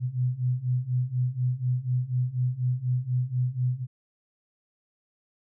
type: beating tone pair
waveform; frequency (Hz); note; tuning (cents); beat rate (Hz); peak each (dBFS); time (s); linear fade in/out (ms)
sine; 123.5 / 127.6; B2 / C3; 0 / -43; 4.1; -28 / -26; 0-3.87; 50
effects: none